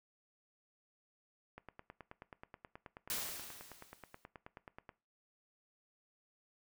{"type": "click train", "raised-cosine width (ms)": 0.5, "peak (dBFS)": -34, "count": 32, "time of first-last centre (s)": [1.58, 4.892], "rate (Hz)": 9.36}
{"type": "noise with exponential decay", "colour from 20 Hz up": "white", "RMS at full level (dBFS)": -37, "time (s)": [3.1, 4.25], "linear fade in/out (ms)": 1, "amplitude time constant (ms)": 250}
{"effects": ["noise-tail reverb RT60 0.3 s tail -19 dB re dry"]}